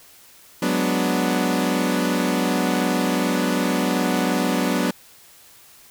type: chord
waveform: sawtooth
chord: G# half-diminished seventh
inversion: third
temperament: equal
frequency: 185 / 207.7 / 246.9 / 293.7 Hz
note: F#3 / G#3 / B3 / D4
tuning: 0 / 0 / 0 / 0 cents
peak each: -20 / -25 / -19 / -21 dBFS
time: 0.62-4.91 s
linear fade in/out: 5 ms
effects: white hiss -49 dBFS RMS until 5.9 s

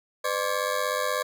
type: ring-modulated tone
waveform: 20% pulse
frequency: 554.4 Hz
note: C#5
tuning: in tune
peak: -17 dBFS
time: 0.24-1.23 s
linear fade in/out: 10 ms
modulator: 48.2 Hz
effects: none

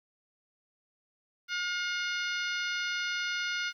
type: harmonic tone with a mistuned harmonic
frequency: 715 Hz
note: F5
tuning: 41 cents sharp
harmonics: 2 / 3 / 4 / 5 / 6 / 7 / 8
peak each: -33 / -37 / -39 / -41 / -43 / -44 / -45 dBFS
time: 1.48-3.73 s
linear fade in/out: 50 ms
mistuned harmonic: 8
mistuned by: +67 cents
effects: 11-bit

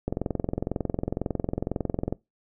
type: click train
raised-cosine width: 2 ms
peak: -13 dBFS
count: 46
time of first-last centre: 0.08-2.125 s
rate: 22 Hz
effects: noise-tail reverb RT60 0.2 s tail -22 dB re dry

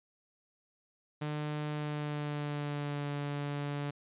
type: tone with pitch glide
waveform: sawtooth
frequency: 150 to 144.22 Hz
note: D3 to D3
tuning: +37 to -31 cents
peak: -30 dBFS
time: 1.21-3.91 s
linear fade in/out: 10 ms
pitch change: -68 cents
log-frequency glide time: 1.69-3.08 s
effects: resampled to 8000 Hz

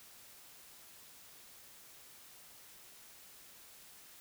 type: silence
effects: white hiss -57 dBFS RMS until 4.2 s

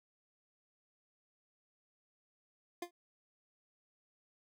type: tone with exponential decay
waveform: 25% pulse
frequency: 349.2 Hz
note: F4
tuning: in tune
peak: -32 dBFS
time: 2.82-2.91 s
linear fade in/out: 5 ms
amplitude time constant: 19 ms
effects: none

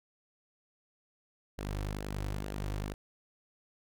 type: tone with flanger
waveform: sawtooth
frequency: 50.4 Hz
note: G1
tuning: 49 cents sharp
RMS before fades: -37 dBFS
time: 1.58-2.94 s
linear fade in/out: 5 ms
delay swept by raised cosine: 0.83 to 4.93 ms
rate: 2.2 Hz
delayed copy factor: -0.5
effects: none

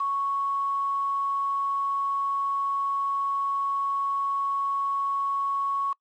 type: tone with quantisation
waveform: sine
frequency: 1108.7 Hz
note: C#6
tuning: in tune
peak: -24 dBFS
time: 0-5.93 s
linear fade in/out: 5 ms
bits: 7
effects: noise-tail reverb RT60 0.1 s tail -25 dB re dry + low-pass 4000 Hz 12 dB/octave

